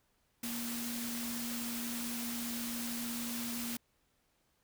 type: tone in noise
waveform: sine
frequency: 236.3 Hz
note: A#3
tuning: 24 cents sharp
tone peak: -39 dBFS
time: 0.43-3.77 s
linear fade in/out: 5 ms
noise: white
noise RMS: -41 dBFS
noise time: 0.43-3.77 s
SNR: -1 dB
effects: pink hiss -75 dBFS RMS until 4.63 s